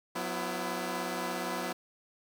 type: tone cluster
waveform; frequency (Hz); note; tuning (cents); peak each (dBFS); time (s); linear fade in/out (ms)
10% pulse; 183.1 / 249.9 / 334.4; F#3 / B3 / E4; -18 / +21 / +25; -29 / -29 / -29; 0.15-1.73; 10
effects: none